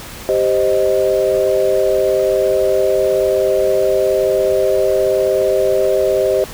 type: chord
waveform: sine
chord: C minor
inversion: second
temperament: equal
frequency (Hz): 392 / 523.3 / 622.3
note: G4 / C5 / Eb5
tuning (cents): 0 / 0 / 0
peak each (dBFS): -16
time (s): 0.29-6.44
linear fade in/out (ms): 0
effects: pink hiss -32 dBFS RMS until 6.53 s